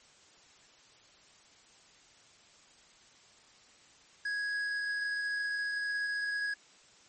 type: tone with tanh clipping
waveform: sine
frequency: 1661.2 Hz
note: G#6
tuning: in tune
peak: -33 dBFS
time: 4.25-6.54 s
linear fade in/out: 5 ms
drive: 10 dB
effects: white hiss -60 dBFS RMS until 7.08 s + MP3 32 kbps